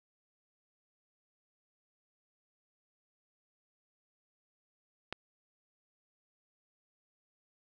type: click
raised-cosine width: 0.3 ms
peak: -20 dBFS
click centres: 5.126 s
effects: none